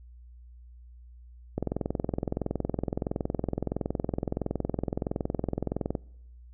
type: click train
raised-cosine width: 2 ms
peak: -15 dBFS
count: 95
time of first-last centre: 1.58-5.952 s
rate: 21.5 Hz
effects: noise-tail reverb RT60 0.9 s tail -26 dB re dry + added 60 Hz sine -47 dBFS peak until 6.53 s